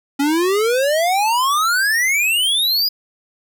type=exponential sweep; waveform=square; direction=up; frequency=274.1 to 4994 Hz; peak=-15 dBFS; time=0.19-2.89 s; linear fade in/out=10 ms; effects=none